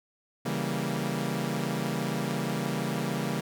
sawtooth chord, C# diminished seventh, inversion none, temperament equal, 138.59 / 164.81 / 196 / 233.1 Hz, C#3 / E3 / G3 / Bb3, 0 / 0 / 0 / 0 cents, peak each -30 dBFS, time 0.45-3.41 s, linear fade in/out 10 ms, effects none

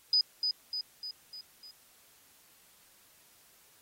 sine tone with echo, 4978 Hz, D#8, in tune, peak -22 dBFS, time 0.13-0.21 s, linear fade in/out 2 ms, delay 300 ms, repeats 5, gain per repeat -5 dB, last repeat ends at 1.71 s, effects white hiss -62 dBFS RMS until 3.81 s + AAC 48 kbps

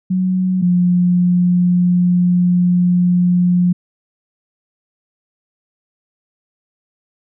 sine tone pair in turn, 185 / 177.95 Hz, F#3 / F3, 0 / +33 cents, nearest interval minor second, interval 67 cents, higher first, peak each -13 / -10 dBFS, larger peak second, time 0.1-0.62 / 0.62-3.73 s, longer second, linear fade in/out 10 ms, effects none

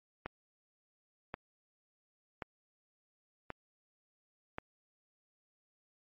click train, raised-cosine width 0.5 ms, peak -23 dBFS, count 5, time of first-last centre 0.26-4.584 s, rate 0.925 Hz, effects MP3 32 kbps

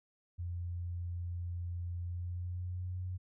sine tone with pitch glide, 87.31 to 91.33 Hz, F2 to F#2, 0 to -22 cents, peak -36 dBFS, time 0.38-3.18 s, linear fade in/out 20 ms, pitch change +78 cents, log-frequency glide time 2.02-3.06 s, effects none

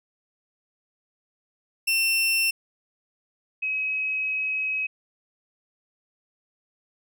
sawtooth / sine tone pair in turn, 2700 / 2549 Hz, E7 / D#7, +41 / +41 cents, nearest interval minor second, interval 100 cents, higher first, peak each -17 / -24 dBFS, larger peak first, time 1.87-2.51 / 3.62-4.87 s, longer second, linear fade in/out 10 ms, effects none

